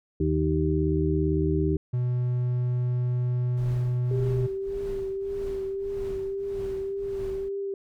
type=harmonic tone; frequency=77.78 Hz; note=D#2; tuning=in tune; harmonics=1 / 2 / 4 / 5; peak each=-27 / -27 / -27 / -27 dBFS; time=0.2-1.77 s; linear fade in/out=5 ms
type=tone; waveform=triangle; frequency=123.6 Hz; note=B2; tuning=2 cents sharp; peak=-21 dBFS; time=1.93-4.47 s; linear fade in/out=10 ms
type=noise with tremolo; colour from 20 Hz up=brown; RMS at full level=-37 dBFS; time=3.57-7.49 s; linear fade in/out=5 ms; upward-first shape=triangle; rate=1.7 Hz; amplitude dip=95%
type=tone with vibrato; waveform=sine; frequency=392 Hz; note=G4; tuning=in tune; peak=-28 dBFS; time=4.11-7.74 s; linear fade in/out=2 ms; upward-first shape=triangle; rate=1.8 Hz; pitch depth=25 cents each way
effects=none